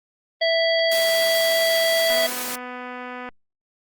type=harmonic tone; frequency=659.3 Hz; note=E5; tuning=in tune; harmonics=1 / 3 / 5 / 7; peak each=-19 / -24 / -26 / -27 dBFS; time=0.41-2.27 s; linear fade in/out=10 ms
type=high-pass noise; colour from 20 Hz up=white; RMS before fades=-29 dBFS; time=0.91-2.56 s; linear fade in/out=10 ms; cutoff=220 Hz; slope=12 dB/octave
type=click train; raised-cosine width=0.5 ms; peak=-20 dBFS; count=297; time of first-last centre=2.1-3.289 s; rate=249 Hz
effects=Opus 24 kbps